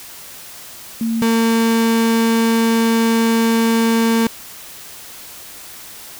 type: tone pair in turn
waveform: sine / 35% pulse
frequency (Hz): 227.6 / 227.6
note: A#3 / A#3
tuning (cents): -41 / -41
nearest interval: unison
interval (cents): 0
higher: neither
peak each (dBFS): -16 / -11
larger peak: second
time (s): 1.01-1.22 / 1.22-4.27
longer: second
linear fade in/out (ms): 2
effects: white hiss -36 dBFS RMS until 6.19 s